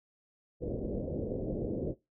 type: low-pass noise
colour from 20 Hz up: white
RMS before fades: -35 dBFS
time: 0.6-1.95 s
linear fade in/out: 50 ms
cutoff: 540 Hz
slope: 48 dB/octave
effects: noise-tail reverb RT60 0.2 s tail -18 dB re dry